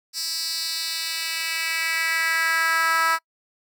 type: tone with high-pass filter sweep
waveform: 10% pulse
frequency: 326.6 Hz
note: E4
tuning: 16 cents flat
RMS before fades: -24 dBFS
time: 0.13-3.19 s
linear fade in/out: 50 ms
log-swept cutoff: 5300 to 1200 Hz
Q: 2.4
effects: noise-tail reverb RT60 0.1 s tail -26 dB re dry